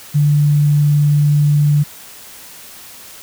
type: tone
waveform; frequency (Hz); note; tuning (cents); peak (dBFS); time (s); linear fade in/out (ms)
sine; 146.83; D3; 0; -9; 0.14-1.84; 20
effects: white hiss -37 dBFS RMS until 3.22 s